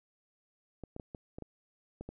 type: clicks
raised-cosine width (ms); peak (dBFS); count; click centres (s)
2; -29; 8; 0.837 / 0.964 / 0.998 / 1.148 / 1.385 / 1.423 / 2.01 / 2.09
effects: none